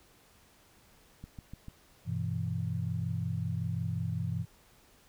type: click train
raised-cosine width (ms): 5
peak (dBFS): -31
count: 4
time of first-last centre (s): 1.24-1.684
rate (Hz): 6.76
type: chord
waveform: sine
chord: E minor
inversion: first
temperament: equal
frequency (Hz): 98 / 123.47 / 164.81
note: G2 / B2 / E3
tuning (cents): 0 / 0 / 0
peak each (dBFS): -35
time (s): 2.05-4.46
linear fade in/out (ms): 50
effects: pink hiss -62 dBFS RMS until 5.08 s